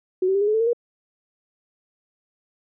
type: tone with pitch steps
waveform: sine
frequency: 370 / 383.5 / 397.5 / 412 / 427 / 442.6 / 458.7 / 475.4 Hz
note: F#4 / G4 / G4 / G#4 / G#4 / A4 / A#4 / A#4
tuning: 0 / -38 / +24 / -14 / +48 / +10 / -28 / +34 cents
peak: -17 dBFS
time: 0.22-0.732 s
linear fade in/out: 5 ms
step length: 64 ms
effects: none